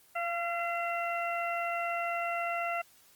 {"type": "harmonic tone with a mistuned harmonic", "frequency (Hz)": 682, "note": "F5", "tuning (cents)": -41, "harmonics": [1, 2, 3, 4], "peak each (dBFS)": [-33, -36, -38, -39], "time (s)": [0.15, 2.82], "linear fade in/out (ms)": 10, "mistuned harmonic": 1, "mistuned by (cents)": 16, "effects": ["white hiss -61 dBFS RMS until 3.15 s", "Opus 24 kbps"]}